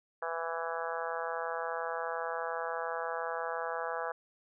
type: harmonic tone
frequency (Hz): 165.7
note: E3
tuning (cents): +9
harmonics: 3 / 4 / 5 / 6 / 7 / 8 / 9 / 10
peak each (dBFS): -39 / -40 / -41 / -42 / -42 / -43 / -44 / -44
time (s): 0.22-4.12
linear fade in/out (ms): 5
effects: none